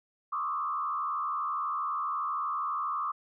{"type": "tone with frequency modulation", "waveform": "sine", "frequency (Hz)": 1174.7, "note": "D6", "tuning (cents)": 0, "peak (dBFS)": -29, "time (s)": [0.32, 3.12], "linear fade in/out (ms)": 10, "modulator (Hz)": 76.2, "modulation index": 1.3, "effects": []}